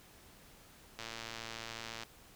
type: click train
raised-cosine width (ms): 0.2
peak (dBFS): -25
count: 120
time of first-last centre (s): 0.99-2.034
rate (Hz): 114
effects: pink hiss -59 dBFS RMS until 2.35 s